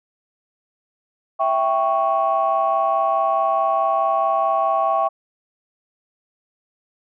sine chord, C# diminished, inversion first, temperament equal, 659.3 / 784 / 1108.7 Hz, E5 / G5 / C#6, 0 / 0 / 0 cents, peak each -20 dBFS, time 1.39-5.09 s, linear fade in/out 20 ms, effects tanh soft clip ceiling -8 dBFS

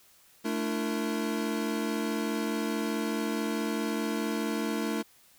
square tone cluster, 219.7 / 293.6 / 338.3 / 459 Hz, A3 / D4 / E4 / A#4, -2 / 0 / +45 / -27 cents, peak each -33 / -35 / -36 / -38 dBFS, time 0.44-5.03 s, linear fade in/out 20 ms, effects white hiss -60 dBFS RMS until 5.38 s

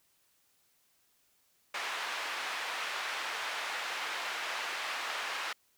white band-pass noise, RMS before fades -37 dBFS, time 1.74-5.53 s, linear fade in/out 5 ms, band 790 to 2400 Hz, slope 12 dB/octave, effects white hiss -71 dBFS RMS until 5.77 s

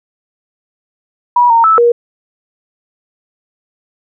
sine tone with pitch steps, 970 / 921 / 1311 / 474.7 Hz, B5 / A#5 / E6 / A#4, -31 / -21 / -10 / +31 cents, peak -5 dBFS, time 1.36-1.92 s, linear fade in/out 5 ms, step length 140 ms, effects none

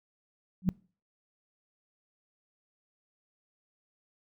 sine tone with exponential growth, 185 Hz, F#3, in tune, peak -17 dBFS, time 0.62-0.69 s, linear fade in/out 0 ms, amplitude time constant 15 ms, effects noise-tail reverb RT60 0.4 s tail -24 dB re dry

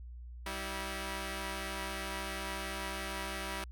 5% pulse tone pair together, 193.88 / 324.1 Hz, G3 / E4, -19 / -29 cents, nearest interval major sixth, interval 890 cents, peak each -29 / -29 dBFS, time 0.46-3.64 s, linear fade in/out 2 ms, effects added 60 Hz sine -44 dBFS peak until 3.71 s

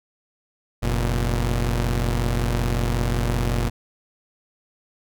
sawtooth tone pair together, 45.38 / 118.8 Hz, F#1 / A#2, -33 / +33 cents, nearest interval octave + perfect fourth, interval 1666 cents, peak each -18 / -20 dBFS, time 0.82-3.7 s, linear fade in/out 20 ms, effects none

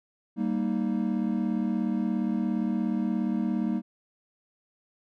triangle chord, Eb major, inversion first, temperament equal, 196 / 233.1 / 311.1 Hz, G3 / Bb3 / Eb4, 0 / 0 / 0 cents, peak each -27 / -26 / -30 dBFS, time 0.36-3.82 s, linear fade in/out 50 ms, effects none

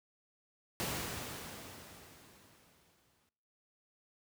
pink noise with exponential decay, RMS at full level -35 dBFS, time 0.8-3.29 s, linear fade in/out 0 ms, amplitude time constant 540 ms, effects noise-tail reverb RT60 0.9 s tail -22 dB re dry + high-pass 80 Hz 12 dB/octave

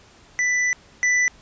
square tone pair in turn, 1984 / 1984 Hz, B6 / B6, +7 / +7 cents, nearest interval unison, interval 0 cents, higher neither, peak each -19 / -17 dBFS, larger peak second, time 0.39-0.73 / 1.03-1.28 s, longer first, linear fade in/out 0 ms, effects pink hiss -51 dBFS RMS until 1.41 s + resampled to 16000 Hz

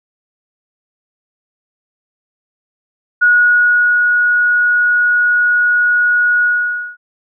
sine tone with ADSR envelope, 1454 Hz, F#6, 31 cents flat, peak -6 dBFS, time 3.21-6.97 s, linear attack 17 ms, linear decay 770 ms, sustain -3 dB, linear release 530 ms, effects none

